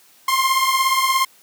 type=beating tone pair; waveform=sawtooth; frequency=1052 / 1069 Hz; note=C6 / C6; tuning=+9 / +37 cents; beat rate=17 Hz; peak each=-14 / -16 dBFS; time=0.28-1.25 s; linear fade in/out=5 ms; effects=white hiss -52 dBFS RMS until 1.42 s + high-pass 150 Hz 12 dB/octave